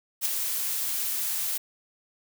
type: noise with ADSR envelope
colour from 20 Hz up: blue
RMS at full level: -24 dBFS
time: 0.21-1.58 s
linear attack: 43 ms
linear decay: 12 ms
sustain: -5 dB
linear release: 10 ms
effects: none